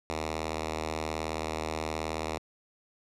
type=tone with notch filter; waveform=5% pulse; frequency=78.8 Hz; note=D#2; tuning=23 cents sharp; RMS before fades=-34 dBFS; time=0.1-2.38 s; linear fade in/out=0 ms; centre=170 Hz; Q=1.1; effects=low-pass 8000 Hz 12 dB/octave